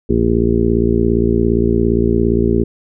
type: harmonic tone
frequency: 57.4 Hz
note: A#1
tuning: 26 cents flat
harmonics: 1 / 2 / 3 / 4 / 5 / 6 / 7 / 8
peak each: -19 / -20 / -22 / -17 / -27 / -18 / -17 / -28 dBFS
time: 0.09-2.64 s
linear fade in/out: 10 ms
effects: none